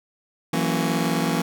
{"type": "chord", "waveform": "sawtooth", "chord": "F# dominant seventh", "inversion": "third", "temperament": "just", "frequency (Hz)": [166.5, 185, 231.2, 277.5], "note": ["E3", "F#3", "A#3", "C#4"], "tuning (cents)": [18, 0, -14, 2], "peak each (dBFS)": [-21, -24, -22, -23], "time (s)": [0.53, 1.42], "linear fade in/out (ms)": 5, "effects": []}